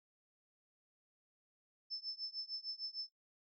sine tone with tremolo, 5274 Hz, E8, in tune, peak -38 dBFS, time 1.9-3.09 s, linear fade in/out 20 ms, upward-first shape triangle, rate 6.6 Hz, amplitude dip 100%, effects noise-tail reverb RT60 0.2 s tail -20 dB re dry

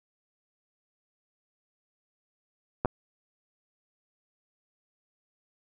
clicks, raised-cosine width 1 ms, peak -13 / -13 dBFS, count 2, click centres 2.849 / 2.857 s, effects none

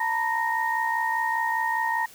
sine tone cluster, 899 / 964 / 1856 Hz, A5 / B5 / A#6, +37 / -42 / -8 cents, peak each -26 / -29 / -27 dBFS, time 0-2.06 s, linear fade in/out 5 ms, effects white hiss -49 dBFS RMS until 2.14 s

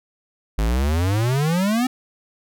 square exponential sweep, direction up, 50.4 to 261.6 Hz, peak -18 dBFS, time 0.58-1.87 s, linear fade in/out 5 ms, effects none

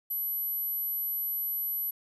sine tone, 11800 Hz, F#9, 6 cents flat, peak -29 dBFS, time 0.1-1.91 s, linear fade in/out 10 ms, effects 11-bit

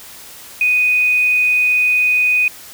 sine tone, 2489 Hz, D#7, in tune, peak -11 dBFS, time 0.61-2.48 s, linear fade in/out 2 ms, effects white hiss -37 dBFS RMS until 2.73 s

